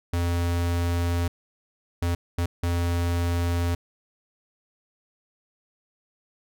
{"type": "tone bursts at uneven times", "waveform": "square", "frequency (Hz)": 86.3, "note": "F2", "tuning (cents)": -20, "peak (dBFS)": -23, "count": 4, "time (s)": [[0.13, 1.28], [2.02, 2.15], [2.38, 2.46], [2.63, 3.75]], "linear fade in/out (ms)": 5, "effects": []}